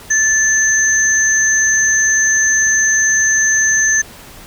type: tone pair together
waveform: sine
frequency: 1748 / 6229 Hz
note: A6 / G8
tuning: -12 / -12 cents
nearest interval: octave + minor seventh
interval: 2200 cents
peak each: -13 dBFS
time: 0.1-4.02 s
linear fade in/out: 10 ms
effects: pink hiss -37 dBFS RMS until 4.46 s